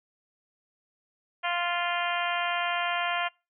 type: harmonic tone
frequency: 348.6 Hz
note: F4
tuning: 3 cents flat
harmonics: 2 / 3 / 4 / 5 / 6 / 7 / 8 / 9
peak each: -31 / -33 / -34 / -35 / -36 / -36 / -37 / -38 dBFS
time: 1.43-3.29 s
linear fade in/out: 20 ms
effects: noise-tail reverb RT60 0.3 s tail -26 dB re dry